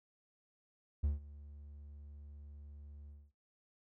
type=tone with ADSR envelope; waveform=triangle; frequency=72.7 Hz; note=D2; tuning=17 cents flat; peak=-27 dBFS; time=1.03-3.32 s; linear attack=12 ms; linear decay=150 ms; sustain=-21 dB; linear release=230 ms; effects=noise-tail reverb RT60 0.2 s tail -19 dB re dry